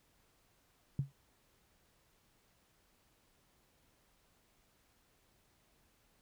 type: tone with exponential decay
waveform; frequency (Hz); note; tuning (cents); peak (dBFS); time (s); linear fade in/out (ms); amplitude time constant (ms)
sine; 138.1; C#3; -6; -27; 0.99-1.12; 2; 27
effects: pink hiss -72 dBFS RMS until 6.21 s